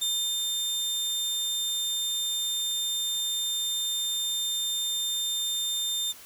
sawtooth tone with ADSR envelope, 3600 Hz, A7, 39 cents sharp, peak -22 dBFS, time 0.01-6.13 s, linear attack 12 ms, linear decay 340 ms, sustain -2 dB, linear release 23 ms, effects white hiss -48 dBFS RMS until 6.25 s

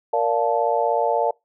sine chord, Bb major seventh, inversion none, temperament just, 466.2 / 582.7 / 699.2 / 874.1 Hz, Bb4 / D5 / F5 / A5, 0 / -14 / +2 / -12 cents, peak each -23 dBFS, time 0.13-1.31 s, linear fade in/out 5 ms, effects noise-tail reverb RT60 0.2 s tail -25 dB re dry

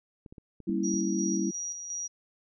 clicks, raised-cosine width 3 ms, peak -33 dBFS, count 6, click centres 0.262 / 0.325 / 0.382 / 0.603 / 0.697 / 0.942 s
sine chord, G diminished seventh, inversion none, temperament equal, 196 / 233.1 / 277.2 / 329.6 Hz, G3 / Bb3 / Db4 / Fb4, 0 / 0 / 0 / 0 cents, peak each -30 / -34 / -35 / -30 dBFS, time 0.67-1.51 s, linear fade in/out 10 ms
sine tone with tremolo, 5760 Hz, F#8, 47 cents flat, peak -32 dBFS, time 0.83-2.08 s, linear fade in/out 20 ms, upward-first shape square, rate 2.8 Hz, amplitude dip 45%
effects none

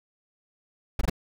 brown noise bursts, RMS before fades -21 dBFS, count 3, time 0.99-1.098 s, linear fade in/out 5 ms, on 22 ms, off 21 ms, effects none

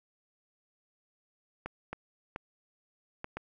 clicks, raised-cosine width 0.5 ms, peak -22 dBFS, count 5, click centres 1.66 / 1.93 / 2.361 / 3.244 / 3.37 s, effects none

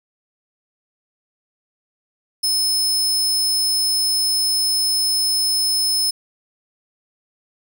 sawtooth tone, 5210 Hz, E8, 21 cents flat, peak -14 dBFS, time 2.43-6.11 s, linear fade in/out 10 ms, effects none

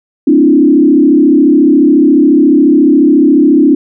sine tone with frequency modulation, 293.7 Hz, D4, in tune, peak -3 dBFS, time 0.27-3.75 s, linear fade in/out 5 ms, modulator 34.2 Hz, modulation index 1.3, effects none

